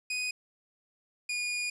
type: tone pair in turn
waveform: sawtooth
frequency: 2489 / 2443 Hz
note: D#7 / D#7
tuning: 0 / -32 cents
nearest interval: unison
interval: 32 cents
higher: first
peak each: -27 dBFS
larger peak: neither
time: 0.1-0.31 / 1.29-1.7 s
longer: second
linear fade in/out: 5 ms
effects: resampled to 22050 Hz + 10-bit